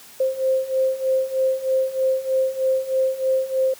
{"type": "beating tone pair", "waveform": "sine", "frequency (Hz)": [523.3, 526.5], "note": ["C5", "C5"], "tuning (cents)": [0, 11], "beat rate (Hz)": 3.2, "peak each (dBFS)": [-23, -20], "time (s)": [0.2, 3.74], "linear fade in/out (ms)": 5, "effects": ["white hiss -45 dBFS RMS until 3.79 s", "high-pass 80 Hz 12 dB/octave"]}